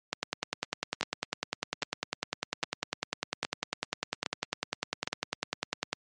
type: two click trains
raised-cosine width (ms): 0.2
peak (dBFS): -12 / -12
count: 6 / 59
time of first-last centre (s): 1.01-5.075 / 0.13-5.93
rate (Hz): 1.23 / 10
effects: high-pass 150 Hz 12 dB/octave + MP3 48 kbps